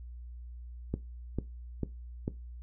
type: click train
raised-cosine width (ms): 3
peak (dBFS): -18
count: 4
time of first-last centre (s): 0.94-2.279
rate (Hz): 2.24
effects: noise-tail reverb RT60 0.2 s tail -17 dB re dry + added 60 Hz sine -42 dBFS peak until 2.62 s